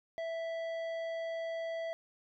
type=tone with tanh clipping; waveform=triangle; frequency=659.3 Hz; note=E5; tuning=in tune; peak=-37 dBFS; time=0.18-1.93 s; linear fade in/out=0 ms; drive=15 dB; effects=none